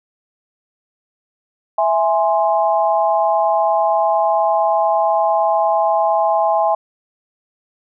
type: chord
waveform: sine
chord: E augmented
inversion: none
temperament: equal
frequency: 659.3 / 830.6 / 1046.5 Hz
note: E5 / G#5 / B#5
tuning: 0 / 0 / 0 cents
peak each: -16 / -16 / -21 dBFS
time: 1.78-6.75 s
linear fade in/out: 5 ms
effects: none